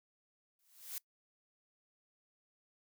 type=noise with exponential growth; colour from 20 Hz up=blue; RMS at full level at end=-39 dBFS; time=0.59-0.98 s; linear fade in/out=1 ms; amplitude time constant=83 ms; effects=noise-tail reverb RT60 0.1 s tail -22 dB re dry